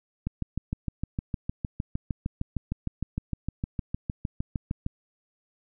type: click train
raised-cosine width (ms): 5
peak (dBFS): -16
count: 31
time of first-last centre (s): 0.27-4.864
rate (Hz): 6.53
effects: none